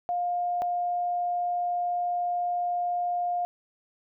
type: tone pair in turn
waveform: sine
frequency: 707 / 707 Hz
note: F5 / F5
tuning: +21 / +21 cents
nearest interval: unison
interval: 0 cents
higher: neither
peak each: -25 dBFS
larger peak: neither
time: 0.09-0.62 / 0.62-3.45 s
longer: second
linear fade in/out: 0 ms
effects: none